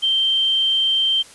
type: tone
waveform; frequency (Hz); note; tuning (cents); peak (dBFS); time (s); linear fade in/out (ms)
sine; 3136; G7; 0; -15; 0.02-1.23; 20
effects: white hiss -44 dBFS RMS until 1.34 s + resampled to 24000 Hz